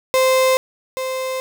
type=tone pair in turn; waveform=35% pulse; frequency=520 / 520 Hz; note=C5 / C5; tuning=-11 / -11 cents; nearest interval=unison; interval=0 cents; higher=neither; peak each=-11 / -20 dBFS; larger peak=first; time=0.14-0.57 / 0.97-1.4 s; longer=neither; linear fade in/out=0 ms; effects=none